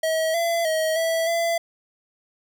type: tone with pitch steps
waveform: square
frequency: 640 / 676 / 634 / 656 / 675 Hz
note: D#5 / E5 / D#5 / E5 / E5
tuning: +49 / +43 / +32 / -9 / +41 cents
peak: -21 dBFS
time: 0.03-1.58 s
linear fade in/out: 5 ms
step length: 310 ms
effects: none